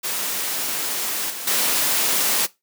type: noise with level steps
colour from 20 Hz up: white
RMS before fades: -25 / -31 / -20 dBFS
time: 0.03-2.47 s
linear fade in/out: 20 ms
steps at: 1.3 / 1.47 s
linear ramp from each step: 5 ms
effects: noise-tail reverb RT60 0.2 s tail -19 dB re dry + high-pass 200 Hz 12 dB/octave